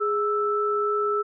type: tone pair together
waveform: sine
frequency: 415.3 / 1318.5 Hz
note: G#4 / E6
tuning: 0 / 0 cents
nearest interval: octave + minor sixth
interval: 2000 cents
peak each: -24 dBFS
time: 0-1.23 s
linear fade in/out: 20 ms
effects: none